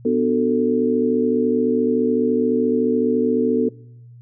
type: chord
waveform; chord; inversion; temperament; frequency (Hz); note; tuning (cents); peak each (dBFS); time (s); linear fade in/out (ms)
sine; B minor seventh; none; just; 246.9 / 296.3 / 370.4 / 444.5; B3 / D4 / F#4 / A4; 0 / +15 / +2 / +18; -19 / -25 / -24 / -19; 0.05-3.69; 5
effects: noise-tail reverb RT60 0.8 s tail -24 dB re dry + added 120 Hz sine -40 dBFS peak until 4.21 s